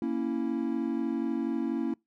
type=chord; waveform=triangle; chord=A# diminished; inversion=none; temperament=equal; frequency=233.1 / 277.2 / 329.6 Hz; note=A#3 / C#4 / E4; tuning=0 / 0 / 0 cents; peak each=-30 dBFS; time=0.02-1.94 s; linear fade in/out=2 ms; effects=noise-tail reverb RT60 0.2 s tail -25 dB re dry